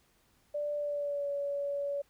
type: tone with pitch glide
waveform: sine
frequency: 587.3 to 567.3 Hz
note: D5 to C#5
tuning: 0 to +40 cents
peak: -31 dBFS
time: 0.54-2.02 s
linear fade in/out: 10 ms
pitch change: -60 cents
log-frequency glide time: 0.76-1.29 s
effects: pink hiss -69 dBFS RMS until 2.09 s